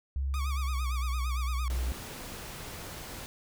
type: tone with pitch glide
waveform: sine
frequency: 67.9 to 62.26 Hz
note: C#2 to B1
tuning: -35 to +15 cents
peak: -28 dBFS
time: 0.16-1.92 s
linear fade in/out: 0 ms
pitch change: -150 cents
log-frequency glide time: 0.51-0.92 s
type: tone with vibrato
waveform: sawtooth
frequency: 1174.7 Hz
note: D6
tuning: in tune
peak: -34 dBFS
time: 0.34-1.68 s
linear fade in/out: 0 ms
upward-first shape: sine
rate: 8.8 Hz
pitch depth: 120 cents each way
type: noise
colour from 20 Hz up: pink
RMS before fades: -42 dBFS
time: 1.7-3.26 s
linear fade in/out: 0 ms
effects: none